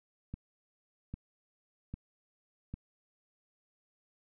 click train, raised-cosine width 5 ms, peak -27 dBFS, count 4, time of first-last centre 0.34-2.74 s, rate 1.25 Hz, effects none

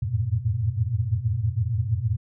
sine tone cluster, 84.7 / 90.9 / 107.1 / 113.4 / 122.3 Hz, E2 / F#2 / A2 / A#2 / B2, +48 / -30 / -46 / -47 / -16 cents, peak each -33 / -29 / -27 / -27 / -28 dBFS, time 0.02-2.17 s, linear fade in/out 10 ms, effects none

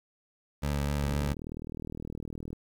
20% pulse tone with vibrato, 71.7 Hz, D2, 41 cents flat, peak -23 dBFS, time 0.62-1.34 s, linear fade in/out 20 ms, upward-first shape triangle, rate 3.9 Hz, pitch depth 29 cents each way
click train, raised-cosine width 3 ms, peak -26 dBFS, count 60, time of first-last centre 1.04-2.53 s, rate 39.6 Hz
effects 10-bit

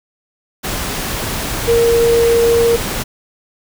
sine tone in noise, 466.2 Hz, A#4, in tune, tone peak -9 dBFS, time 1.67-2.77 s, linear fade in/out 20 ms, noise pink, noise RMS -21 dBFS, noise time 0.63-3.04 s, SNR +9 dB, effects none

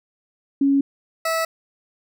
sine / 20% pulse tone pair in turn, 277.2 / 651.9 Hz, C#4 / E5, 0 / -19 cents, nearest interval octave + minor third, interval 1481 cents, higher second, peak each -14 / -15 dBFS, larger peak first, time 0.61-0.81 / 1.25-1.45 s, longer neither, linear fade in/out 5 ms, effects none

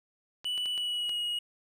clicks, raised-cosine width 0.2 ms, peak -27 dBFS, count 5, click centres 0.445 / 0.578 / 0.658 / 0.778 / 1.094 s
triangle tone with pitch glide, 2962 to 2893 Hz, F#7 to F#7, +1 to -40 cents, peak -28 dBFS, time 0.45-1.39 s, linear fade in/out 5 ms, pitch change -41 cents, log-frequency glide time 0.71-1.17 s
effects none

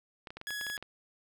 clicks, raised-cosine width 0.3 ms, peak -27 dBFS, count 10, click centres 0.272 / 0.305 / 0.37 / 0.414 / 0.506 / 0.612 / 0.667 / 0.7 / 0.778 / 0.826 s
sawtooth tone, 1679 Hz, G#6, 18 cents sharp, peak -32 dBFS, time 0.47-0.77 s, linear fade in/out 0 ms
effects none

